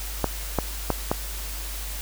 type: clicks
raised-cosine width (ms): 1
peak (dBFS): -7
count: 4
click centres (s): 0.243 / 0.587 / 0.903 / 1.115
effects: added 50 Hz sine -32 dBFS peak until 2.01 s + white hiss -36 dBFS RMS until 2.01 s